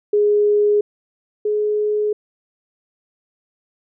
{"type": "tone pair in turn", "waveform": "sine", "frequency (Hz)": [415.3, 421.1], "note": ["G#4", "G#4"], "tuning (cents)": [0, 24], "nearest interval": "unison", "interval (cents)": 24, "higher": "second", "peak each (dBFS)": [-12, -16], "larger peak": "first", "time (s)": [[0.13, 0.81], [1.45, 2.13]], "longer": "neither", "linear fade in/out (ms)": 5, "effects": []}